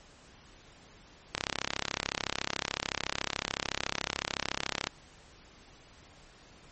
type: click train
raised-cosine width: 0.2 ms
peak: -11 dBFS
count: 120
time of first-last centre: 1.35-4.871 s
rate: 33.8 Hz
effects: pink hiss -56 dBFS RMS until 6.71 s + MP3 32 kbps